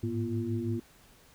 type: tone cluster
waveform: sine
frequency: 104.5 / 110.4 / 238.8 / 343.9 Hz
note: G#2 / A2 / A#3 / F4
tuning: +11 / +6 / +42 / -27 cents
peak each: -35 / -35 / -34 / -35 dBFS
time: 0.03-0.8 s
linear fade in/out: 5 ms
effects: pink hiss -59 dBFS RMS until 1.34 s